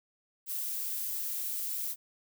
violet noise, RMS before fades -35 dBFS, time 0.46-1.96 s, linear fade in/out 50 ms, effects none

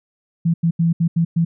sine tone bursts at uneven times, 167 Hz, E3, 23 cents sharp, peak -13 dBFS, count 6, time 0.45-0.54 / 0.63-0.71 / 0.79-0.93 / 1-1.08 / 1.16-1.25 / 1.36-1.45 s, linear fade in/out 10 ms, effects none

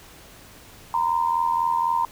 sine tone pair together, 933 / 1017 Hz, A#5 / C6, +1 / -50 cents, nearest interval minor second, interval 149 cents, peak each -21 / -24 dBFS, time 0.94-2.05 s, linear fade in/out 2 ms, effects pink hiss -47 dBFS RMS until 2.11 s

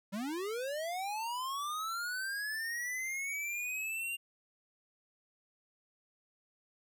square linear sweep, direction up, 185.7 to 2800 Hz, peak -36 dBFS, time 0.12-4.17 s, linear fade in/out 20 ms, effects none

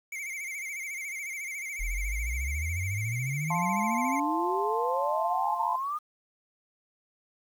square tone with vibrato, 2196 Hz, C#7, 17 cents flat, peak -35 dBFS, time 0.12-4.2 s, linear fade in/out 5 ms, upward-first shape sine, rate 14 Hz, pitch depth 96 cents each way
sine exponential sweep, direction up, 39.28 to 1243 Hz, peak -29 dBFS, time 1.79-5.99 s, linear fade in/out 20 ms
sine chord, F major, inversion none, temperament equal, 698.5 / 880 / 1046.5 Hz, F5 / A5 / C6, 0 / 0 / 0 cents, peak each -35 / -30 / -31 dBFS, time 3.5-5.76 s, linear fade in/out 5 ms
effects 9-bit

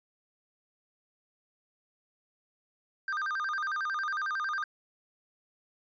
triangle tone with vibrato, 1383 Hz, F6, 17 cents flat, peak -28 dBFS, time 3.08-4.64 s, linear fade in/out 2 ms, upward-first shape square, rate 11 Hz, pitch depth 220 cents each way, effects resampled to 16000 Hz

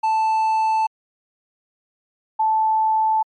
triangle / sine tone pair in turn, 880 / 876 Hz, A5 / A5, 0 / -8 cents, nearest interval unison, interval 8 cents, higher first, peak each -14 / -15 dBFS, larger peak first, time 0.03-0.87 / 2.39-3.23 s, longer neither, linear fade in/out 10 ms, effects MP3 48 kbps

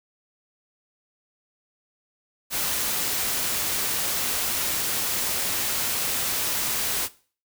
white noise, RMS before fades -26 dBFS, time 2.5-7.09 s, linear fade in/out 50 ms, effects noise-tail reverb RT60 0.4 s tail -18 dB re dry

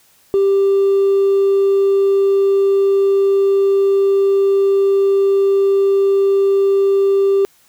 triangle tone with hard clipping, 393.5 Hz, G4, 7 cents sharp, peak -10 dBFS, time 0.34-7.45 s, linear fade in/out 0 ms, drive 2 dB, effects white hiss -53 dBFS RMS until 7.68 s

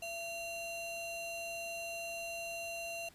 square ring-modulated tone, 1713 Hz, A6, 47 cents flat, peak -37 dBFS, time 0.02-3.09 s, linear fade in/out 5 ms, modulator 1040 Hz, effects pink hiss -62 dBFS RMS until 3.14 s + resampled to 32000 Hz

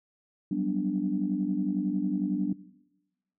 sine chord, G major seventh, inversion third, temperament equal, 185 / 196 / 246.9 / 293.7 Hz, F#3 / G3 / B3 / D4, 0 / 0 / 0 / 0 cents, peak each -32 / -31 / -33 / -29 dBFS, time 0.51-2.53 s, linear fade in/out 5 ms, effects noise-tail reverb RT60 1.0 s tail -19 dB re dry + tanh soft clip ceiling -15 dBFS

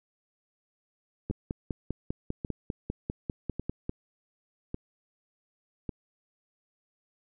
two click trains, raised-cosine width 3 ms, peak -20 / -18 dBFS, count 5 / 14, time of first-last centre 1.3-5.892 / 1.31-3.894 s, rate 0.871 / 5.03 Hz, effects none

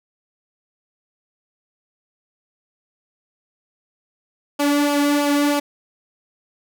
sawtooth tone with flanger, 289 Hz, D4, 28 cents flat, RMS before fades -18 dBFS, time 4.59-5.6 s, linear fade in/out 10 ms, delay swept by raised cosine 0.5 to 2.3 ms, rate 3.1 Hz, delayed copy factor -0.55, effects none

